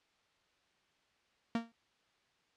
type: tone with exponential decay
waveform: 45% pulse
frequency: 230.8 Hz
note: A#3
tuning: 17 cents flat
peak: -28 dBFS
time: 1.55-1.72 s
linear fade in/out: 2 ms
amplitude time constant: 35 ms
effects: white hiss -73 dBFS RMS until 2.56 s + low-pass 4000 Hz 12 dB/octave